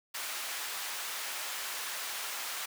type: high-pass noise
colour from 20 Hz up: pink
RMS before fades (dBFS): -38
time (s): 0.14-2.66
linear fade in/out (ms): 10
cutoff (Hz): 1100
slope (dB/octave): 12
effects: none